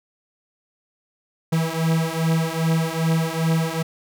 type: beating tone pair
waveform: 45% pulse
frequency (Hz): 161.4 / 163.9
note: E3 / E3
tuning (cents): -36 / -10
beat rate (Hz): 2.5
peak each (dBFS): -22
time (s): 1.52-3.83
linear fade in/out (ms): 10
effects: none